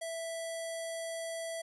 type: tone with low-pass filter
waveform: square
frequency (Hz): 659.3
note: E5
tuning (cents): 0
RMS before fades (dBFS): -39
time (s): 0.01-1.62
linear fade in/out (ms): 10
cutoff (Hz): 9800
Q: 3.2
effects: none